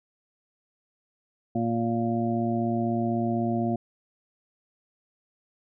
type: harmonic tone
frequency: 116 Hz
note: A#2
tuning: 8 cents flat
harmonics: 1 / 2 / 3 / 5 / 6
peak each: -31 / -26 / -31 / -37 / -31 dBFS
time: 1.55-3.76 s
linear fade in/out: 5 ms
effects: none